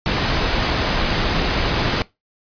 pink noise, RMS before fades -19 dBFS, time 0.06-2.02 s, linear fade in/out 0 ms, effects noise-tail reverb RT60 0.2 s tail -20 dB re dry + resampled to 11025 Hz

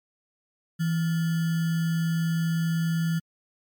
sine tone with sample-and-hold, 164.81 Hz, E3, in tune, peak -22 dBFS, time 0.79-3.2 s, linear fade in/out 20 ms, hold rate 1575 Hz, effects MP3 96 kbps

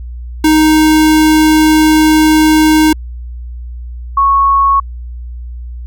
square / sine tone pair in turn, 311.1 / 1104.2 Hz, D#4 / C#6, 0 / -7 cents, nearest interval octave + minor seventh, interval 2193 cents, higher second, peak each -6 dBFS, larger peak neither, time 0.44-2.93 / 4.17-4.8 s, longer first, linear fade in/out 5 ms, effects added 60 Hz sine -22 dBFS peak until 5.86 s

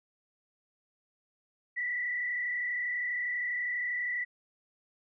sine tone with frequency modulation, 1961 Hz, B6, 13 cents flat, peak -30 dBFS, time 1.76-4.25 s, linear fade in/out 20 ms, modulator 32.4 Hz, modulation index 1.4, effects none

